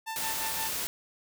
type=tone with tremolo; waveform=sawtooth; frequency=890 Hz; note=A5; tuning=20 cents sharp; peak=-29 dBFS; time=0.06-0.7 s; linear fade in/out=20 ms; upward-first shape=sine; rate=5.7 Hz; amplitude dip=75%
type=noise; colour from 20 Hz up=white; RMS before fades=-33 dBFS; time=0.16-0.87 s; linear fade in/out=0 ms
effects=none